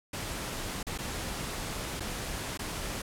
pink noise with dropouts, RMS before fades -36 dBFS, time 0.13-3.02 s, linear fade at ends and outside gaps 5 ms, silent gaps 0.83-0.867 / 0.978-0.986 / 1.998-2.004 / 2.575-2.591 s, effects low-pass 12000 Hz 12 dB/octave

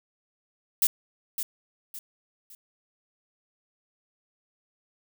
violet noise with echo, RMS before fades -21 dBFS, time 0.82-0.87 s, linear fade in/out 2 ms, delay 560 ms, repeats 3, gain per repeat -9 dB, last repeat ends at 2.55 s, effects none

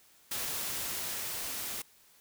white noise with level ramp, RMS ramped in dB -35 to -38 dBFS, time 0.31-1.82 s, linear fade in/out 5 ms, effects white hiss -62 dBFS RMS until 2.2 s

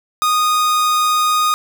45% pulse tone, 1237 Hz, D#6, 10 cents flat, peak -13 dBFS, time 0.22-1.54 s, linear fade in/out 0 ms, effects none

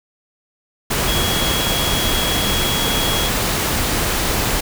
sine tone in noise, 3322 Hz, G#7, in tune, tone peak -22 dBFS, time 1.07-3.29 s, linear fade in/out 10 ms, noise pink, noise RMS -19 dBFS, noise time 0.9-4.61 s, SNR -6 dB, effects none

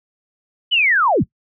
sine linear sweep, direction down, 3059 to 43.02 Hz, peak -12 dBFS, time 0.71-1.24 s, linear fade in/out 20 ms, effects noise-tail reverb RT60 0.1 s tail -22 dB re dry

